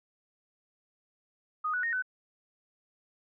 sine tone with pitch steps, 1242 / 1475 / 1854 / 1507 Hz, D#6 / F#6 / A#6 / F#6, -3 / -6 / -10 / +31 cents, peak -28 dBFS, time 1.64-2.024 s, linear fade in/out 10 ms, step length 96 ms, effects none

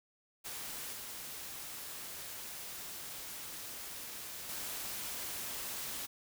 white noise with level steps, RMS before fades -43 / -45 / -41 dBFS, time 0.44-6.07 s, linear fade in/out 20 ms, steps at 0.93 / 4.49 s, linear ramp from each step 2 ms, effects none

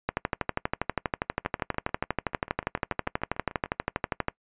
two click trains, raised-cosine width 0.5 ms, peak -10 / -24 dBFS, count 53 / 16, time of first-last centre 0.09-4.284 / 1.45-3.659 s, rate 12.4 / 6.79 Hz, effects noise-tail reverb RT60 0.1 s tail -23 dB re dry + resampled to 8000 Hz

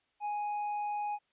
sine tone with tanh clipping, 830.6 Hz, G#5, in tune, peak -33 dBFS, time 0.2-1.19 s, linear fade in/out 50 ms, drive 4 dB, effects white hiss -75 dBFS RMS until 1.32 s + resampled to 8000 Hz

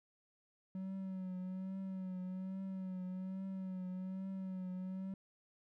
triangle tone with vibrato, 187.6 Hz, F#3, 24 cents sharp, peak -38 dBFS, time 0.75-5.14 s, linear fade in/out 2 ms, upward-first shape triangle, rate 1.2 Hz, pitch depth 47 cents each way, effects none

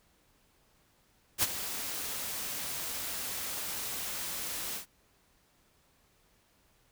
white noise with ADSR envelope, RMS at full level -25 dBFS, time 1.38-4.86 s, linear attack 48 ms, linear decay 32 ms, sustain -12 dB, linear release 110 ms, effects pink hiss -68 dBFS RMS until 6.91 s

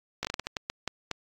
slowing click train, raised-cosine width 0.2 ms, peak -13 dBFS, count 11, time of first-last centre 0.23-1.113 s, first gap 17 ms, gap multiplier 1.34, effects AAC 48 kbps

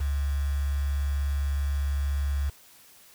sine tone with quantisation, 70.4 Hz, C#2, 27 cents sharp, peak -24 dBFS, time 0-2.5 s, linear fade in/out 10 ms, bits 7, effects white hiss -54 dBFS RMS until 3.14 s

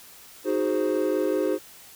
triangle chord, Ab dominant seventh, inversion second, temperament equal, 311.1 / 370 / 415.3 / 523.3 Hz, Eb4 / Gb4 / Ab4 / C5, 0 / 0 / 0 / 0 cents, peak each -25 dBFS, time 0.44-1.59 s, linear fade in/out 50 ms, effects tanh soft clip ceiling -12 dBFS + white hiss -48 dBFS RMS until 1.95 s

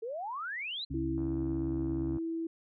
sine exponential sweep, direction up, 430.2 to 4186 Hz, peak -35 dBFS, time 0.02-0.85 s, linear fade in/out 10 ms
harmonic tone, 67.9 Hz, C#2, 35 cents flat, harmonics 1 / 2 / 4, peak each -38 / -38 / -38 dBFS, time 0.9-2.18 s, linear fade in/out 10 ms
sine tone, 328.8 Hz, E4, 4 cents flat, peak -32 dBFS, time 0.94-2.47 s, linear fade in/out 5 ms
click train, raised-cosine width 1 ms, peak -38 dBFS, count 81, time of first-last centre 1.18-2.184 s, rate 79.7 Hz
effects none

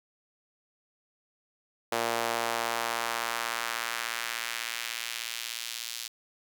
sawtooth tone with high-pass filter sweep, 116.54 Hz, A#2, in tune, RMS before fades -33 dBFS, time 1.92-6.08 s, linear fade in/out 5 ms, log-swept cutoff 550 to 4000 Hz, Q 1.1, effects none

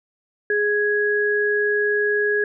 sine tone pair together, 416 / 1664 Hz, G#4 / G#6, +3 / +3 cents, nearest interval 2 octaves, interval 2400 cents, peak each -20 dBFS, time 0.5-2.44 s, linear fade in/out 2 ms, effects none

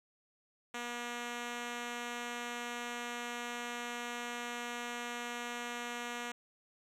5% pulse tone, 240.1 Hz, B3, 49 cents flat, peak -27 dBFS, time 0.74-6.32 s, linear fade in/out 5 ms, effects low-pass 9000 Hz 12 dB/octave + 11-bit

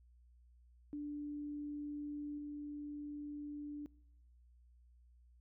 sine tone with level steps, 293.2 Hz, D4, 3 cents flat, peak -40 / -42 dBFS, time 0.93-3.86 s, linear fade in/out 0 ms, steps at 2.38 s, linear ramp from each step 5 ms, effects noise-tail reverb RT60 0.8 s tail -24 dB re dry + added 60 Hz sine -62 dBFS peak until 5.4 s

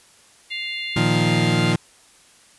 harmonic tone, 698.5 Hz, F5, in tune, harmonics 3 / 4 / 5 / 6, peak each -29 / -31 / -33 / -35 dBFS, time 0.5-1.74 s, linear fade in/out 20 ms
30% pulse chord, Bb suspended fourth, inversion none, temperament equal, 116.54 / 155.56 / 174.61 Hz, Bb2 / Eb3 / F3, 0 / 0 / 0 cents, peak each -19 dBFS, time 0.96-1.76 s, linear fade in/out 5 ms
effects white hiss -52 dBFS RMS until 2.58 s + resampled to 24000 Hz

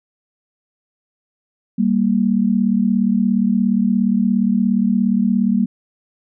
sine tone pair together, 196 / 233.1 Hz, G3 / A#3, 0 / 0 cents, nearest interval minor third, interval 300 cents, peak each -16 dBFS, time 1.78-5.66 s, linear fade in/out 10 ms, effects none

